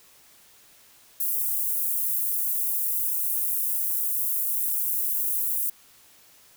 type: high-pass noise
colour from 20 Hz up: pink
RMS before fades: -26 dBFS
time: 1.2-5.7 s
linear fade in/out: 5 ms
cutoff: 12000 Hz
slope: 24 dB/octave
effects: white hiss -55 dBFS RMS until 6.56 s